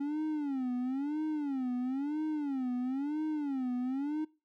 triangle tone with vibrato, 277.2 Hz, C#4, in tune, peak -29 dBFS, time 0-4.25 s, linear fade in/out 10 ms, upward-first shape sine, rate 1 Hz, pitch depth 200 cents each way, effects noise-tail reverb RT60 0.3 s tail -21 dB re dry

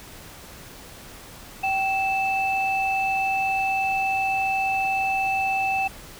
sine tone pair together, 774.3 / 2637 Hz, G5 / E7, -22 / 0 cents, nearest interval octave + major sixth, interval 2122 cents, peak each -22 / -24 dBFS, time 1.63-5.88 s, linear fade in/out 10 ms, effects tanh soft clip ceiling -14 dBFS + pink hiss -43 dBFS RMS until 6.19 s

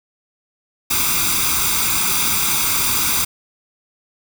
white noise with comb filter, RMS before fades -18 dBFS, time 0.9-3.25 s, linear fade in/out 10 ms, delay 0.83 ms, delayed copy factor +0.8, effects none

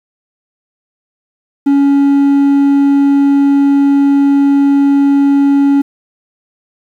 triangle tone, 280 Hz, C#4, 18 cents sharp, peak -4 dBFS, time 1.66-5.82 s, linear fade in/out 10 ms, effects 7-bit

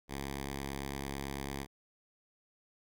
5% pulse tone with notch filter, 69 Hz, C#2, 7 cents flat, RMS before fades -40 dBFS, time 0.08-1.67 s, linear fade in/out 50 ms, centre 570 Hz, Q 1.6, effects none

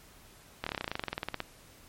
slowing click train, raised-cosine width 0.3 ms, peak -16 dBFS, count 20, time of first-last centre 0.64-1.403 s, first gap 25 ms, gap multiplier 1.05, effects pink hiss -56 dBFS RMS until 1.88 s + MP3 64 kbps

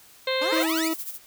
harmonic tone, 523.3 Hz, C5, in tune, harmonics 1 / 2 / 3 / 4 / 5 / 6 / 7 / 8, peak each -25 / -33 / -35 / -31 / -37 / -37 / -32 / -33 dBFS, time 0.27-0.63 s, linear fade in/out 5 ms
15% pulse exponential sweep, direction up, 272.4 to 2561 Hz, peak -22 dBFS, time 0.41-0.89 s, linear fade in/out 10 ms
40% pulse tone, 322.7 Hz, E4, 37 cents flat, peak -23 dBFS, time 0.52-0.94 s, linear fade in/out 10 ms
violet noise with tremolo, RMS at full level -32 dBFS, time 0.53-1.19 s, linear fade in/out 50 ms, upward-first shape sine, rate 13 Hz, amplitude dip 70%
effects white hiss -52 dBFS RMS until 1.26 s

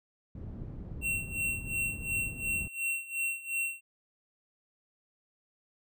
white low-pass noise, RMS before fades -41 dBFS, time 0.35-2.68 s, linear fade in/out 5 ms, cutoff 140 Hz, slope 12 dB/octave
square tone with tremolo, 2724 Hz, F7, 44 cents flat, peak -29 dBFS, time 1.01-3.81 s, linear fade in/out 50 ms, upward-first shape sine, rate 2.8 Hz, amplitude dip 85%
effects none

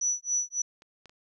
sine tone with tremolo, 5920 Hz, F#8, in tune, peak -23 dBFS, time 0.01-0.62 s, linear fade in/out 5 ms, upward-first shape sine, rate 3.6 Hz, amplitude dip 100%
clicks, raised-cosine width 0.2 ms, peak -35 / -32 / -38 dBFS, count 3, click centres 0.821 / 1.057 / 1.095 s
effects none

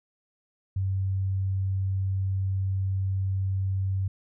sine tone, 95.9 Hz, G2, 37 cents flat, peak -24 dBFS, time 0.76-4.08 s, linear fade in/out 5 ms, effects none

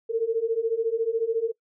sine beating tone pair, 445.5 / 459.5 Hz, A4 / A#4, +22 / -25 cents, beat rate 14 Hz, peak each -26 / -24 dBFS, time 0.09-1.52 s, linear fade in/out 20 ms, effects noise-tail reverb RT60 0.1 s tail -23 dB re dry

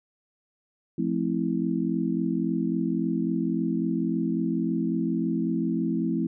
sine chord, F major seventh, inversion none, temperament just, 174.61 / 218.3 / 261.9 / 327.4 Hz, F3 / A3 / C4 / E4, 0 / -13 / +2 / -12 cents, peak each -29 dBFS, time 0.98-6.27 s, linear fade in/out 5 ms, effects none

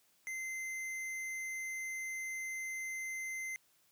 sine tone with hard clipping, 2072 Hz, C7, 17 cents flat, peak -40 dBFS, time 0.27-3.56 s, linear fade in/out 0 ms, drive 12 dB, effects white hiss -71 dBFS RMS until 3.91 s + high-pass 60 Hz 12 dB/octave

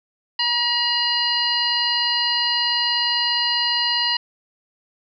harmonic tone with a mistuned harmonic, 957 Hz, A#5, 45 cents sharp, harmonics 1 / 2 / 3 / 4 / 5, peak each -27 / -27 / -23 / -23 / -24 dBFS, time 0.39-4.17 s, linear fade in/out 5 ms, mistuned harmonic 4, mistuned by +140 cents, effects none

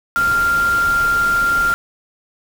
sine tone in noise, 1391 Hz, F6, 7 cents flat, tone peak -13 dBFS, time 0.16-1.74 s, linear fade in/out 0 ms, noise pink, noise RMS -28 dBFS, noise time 0.16-1.74 s, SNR +12 dB, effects none

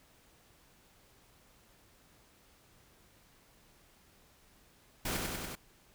pink noise with echo, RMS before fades -35 dBFS, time 5.05-5.17 s, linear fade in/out 5 ms, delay 96 ms, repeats 4, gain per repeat -2 dB, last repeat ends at 5.554 s, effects pink hiss -64 dBFS RMS until 5.94 s

